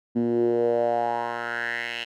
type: tone with band-pass filter sweep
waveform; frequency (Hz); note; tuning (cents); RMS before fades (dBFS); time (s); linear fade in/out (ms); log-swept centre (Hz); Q
10% pulse; 118.2; A#2; +24; -25; 0.15-2.05; 20; 250 to 2800; 4.3
effects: none